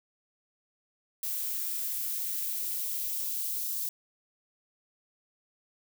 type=noise with high-pass filter sweep; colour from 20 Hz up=violet; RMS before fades=-33 dBFS; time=1.23-3.89 s; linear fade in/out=2 ms; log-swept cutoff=790 to 3900 Hz; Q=0.94; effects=none